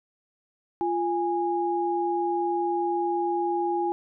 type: tone pair together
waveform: sine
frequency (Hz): 346.8 / 824.8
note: F4 / G#5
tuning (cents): -12 / -12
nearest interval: octave + minor third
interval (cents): 1500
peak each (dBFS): -26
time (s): 0.81-3.92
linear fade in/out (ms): 0
effects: none